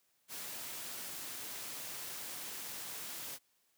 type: noise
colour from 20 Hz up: white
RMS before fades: -44 dBFS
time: 0.28-3.39 s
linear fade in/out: 50 ms
effects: white hiss -75 dBFS RMS until 3.77 s + high-pass 100 Hz 12 dB/octave